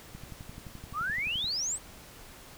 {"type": "click train", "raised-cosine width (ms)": 5, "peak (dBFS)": -31, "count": 16, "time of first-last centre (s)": [0.15, 1.443], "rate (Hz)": 11.6}
{"type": "exponential sweep", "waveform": "sine", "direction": "up", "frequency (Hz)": [1108.7, 8550], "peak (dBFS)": -29, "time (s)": [0.93, 1.79], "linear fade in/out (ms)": 50}
{"effects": ["pink hiss -50 dBFS RMS until 2.57 s"]}